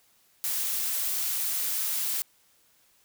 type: noise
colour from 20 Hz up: blue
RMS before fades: -29 dBFS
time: 0.44-2.22 s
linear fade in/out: 0 ms
effects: white hiss -64 dBFS RMS until 3.04 s